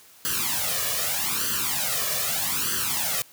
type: noise with flanger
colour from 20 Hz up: white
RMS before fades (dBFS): -26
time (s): 0.25-3.22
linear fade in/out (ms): 0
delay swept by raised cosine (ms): 0.65 to 1.75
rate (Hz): 0.81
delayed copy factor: +0.85
effects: white hiss -52 dBFS RMS until 3.32 s + high-pass 80 Hz 12 dB/octave